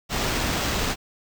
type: noise with sample-and-hold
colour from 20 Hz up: pink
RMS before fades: -25 dBFS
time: 0.09-0.96 s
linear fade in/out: 50 ms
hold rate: 11025 Hz
effects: none

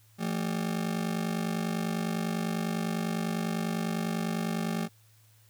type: ring-modulated tone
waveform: 40% pulse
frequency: 197.1 Hz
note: G3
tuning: 10 cents sharp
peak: -25 dBFS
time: 0.18-4.89 s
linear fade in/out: 50 ms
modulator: 25 Hz
effects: added 109 Hz sine -59 dBFS peak until 5.49 s + white hiss -64 dBFS RMS until 5.49 s

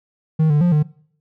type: tone with pitch steps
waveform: triangle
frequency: 157.5 / 148 / 175.7 / 150.8 Hz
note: D#3 / D3 / F3 / D3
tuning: +21 / +14 / +11 / +46 cents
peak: -10 dBFS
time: 0.39-0.83 s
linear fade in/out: 10 ms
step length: 110 ms
effects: noise-tail reverb RT60 0.6 s tail -22 dB re dry

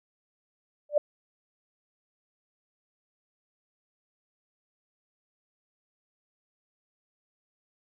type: tone with exponential growth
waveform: sine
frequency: 591 Hz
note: D5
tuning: 11 cents sharp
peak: -14 dBFS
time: 0.89-0.98 s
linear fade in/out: 5 ms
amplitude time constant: 18 ms
effects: none

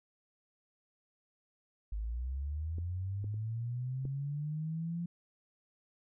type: linear sweep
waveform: sine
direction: up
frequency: 50.2 to 173.6 Hz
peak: -34 dBFS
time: 1.92-5.06 s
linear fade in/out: 5 ms
type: clicks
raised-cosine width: 3 ms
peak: -33 / -33 / -39 / -30 dBFS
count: 4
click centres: 2.784 / 3.243 / 3.342 / 4.053 s
effects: none

